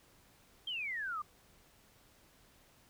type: exponential sweep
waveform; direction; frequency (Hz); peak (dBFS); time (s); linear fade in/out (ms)
sine; down; 3232 to 1168; -36; 0.67-1.22; 5
effects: pink hiss -65 dBFS RMS until 2.89 s